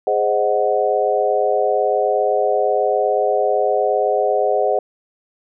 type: chord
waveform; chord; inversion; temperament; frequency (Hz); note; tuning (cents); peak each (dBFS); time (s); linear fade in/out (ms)
sine; Ab dominant seventh; none; equal; 415.3 / 523.3 / 622.3 / 740; Ab4 / C5 / Eb5 / Gb5; 0 / 0 / 0 / 0; -20; 0.07-4.79; 2
effects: none